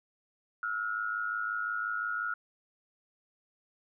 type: tone pair together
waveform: sine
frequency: 1323 / 1428.7 Hz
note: E6 / F6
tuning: +6 / +39 cents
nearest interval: minor second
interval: 133 cents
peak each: -36 / -32 dBFS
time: 0.63-2.34 s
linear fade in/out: 2 ms
effects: none

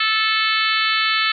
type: harmonic tone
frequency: 437.7 Hz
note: A4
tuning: 9 cents flat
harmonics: 3 / 4 / 5 / 6 / 7 / 8 / 9 / 10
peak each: -22 / -23 / -24 / -25 / -25 / -26 / -27 / -27 dBFS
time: 0-1.32 s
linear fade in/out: 5 ms
effects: none

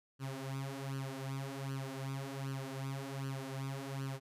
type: tone with flanger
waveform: sawtooth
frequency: 135.4 Hz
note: C#3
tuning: 40 cents flat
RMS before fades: -41 dBFS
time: 0.19-4.2 s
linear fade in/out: 50 ms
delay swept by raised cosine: 0.67 to 6.57 ms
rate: 1.3 Hz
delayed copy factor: +0.75
effects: resampled to 32000 Hz

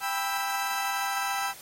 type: chord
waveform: 30% pulse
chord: E minor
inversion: first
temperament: just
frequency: 791.1 / 988.9 / 1318.5 Hz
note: G5 / B5 / E6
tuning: +16 / +2 / 0 cents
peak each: -28 / -32 / -30 dBFS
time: 0-1.54 s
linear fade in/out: 50 ms
effects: white hiss -47 dBFS RMS until 1.61 s + AAC 48 kbps

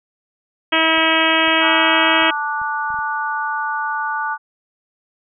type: harmonic tone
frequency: 322.2 Hz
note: E4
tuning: 39 cents flat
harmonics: 1 / 2 / 3 / 4 / 5 / 6 / 7 / 8 / 9 / 10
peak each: -22 / -22 / -22 / -22 / -22 / -22 / -22 / -22 / -22 / -22 dBFS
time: 0.72-2.31 s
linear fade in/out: 10 ms
type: clicks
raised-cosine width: 5 ms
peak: -32 dBFS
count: 7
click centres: 0.98 / 1.479 / 2.223 / 2.616 / 2.904 / 2.943 / 2.989 s
type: chord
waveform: sine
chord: D major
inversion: second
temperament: just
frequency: 881 / 1174.7 / 1468.3 Hz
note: A5 / D6 / F#6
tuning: +2 / 0 / -14 cents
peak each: -23 / -25 / -23 dBFS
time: 1.6-4.38 s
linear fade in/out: 50 ms
effects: none

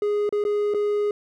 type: tone with dropouts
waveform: triangle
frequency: 414.4 Hz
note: G#4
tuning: 4 cents flat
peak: -18 dBFS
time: 0.02-1.11 s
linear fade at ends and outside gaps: 2 ms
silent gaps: 0.292-0.325 / 0.44-0.45 / 0.739-0.745 s
effects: none

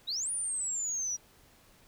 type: exponential two-way sweep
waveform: sine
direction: up then down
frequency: 3674 to 9680 to 5710 Hz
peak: -30 dBFS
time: 0.07-1.17 s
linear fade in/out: 20 ms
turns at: 0.31 s
effects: tanh soft clip ceiling -26 dBFS + pink hiss -61 dBFS RMS until 1.87 s

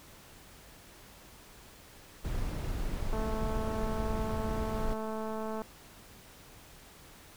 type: noise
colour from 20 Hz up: brown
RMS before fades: -34 dBFS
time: 2.24-4.94 s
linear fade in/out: 10 ms
type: click train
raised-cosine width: 1 ms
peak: -25 dBFS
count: 546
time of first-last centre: 3.13-5.619 s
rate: 219 Hz
effects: pink hiss -54 dBFS RMS until 7.36 s

